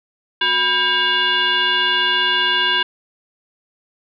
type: tone with frequency modulation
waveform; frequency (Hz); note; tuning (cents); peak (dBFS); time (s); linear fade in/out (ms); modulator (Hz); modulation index
sine; 2217; C#7; 0; -14; 0.41-2.83; 5; 617; 2.1
effects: none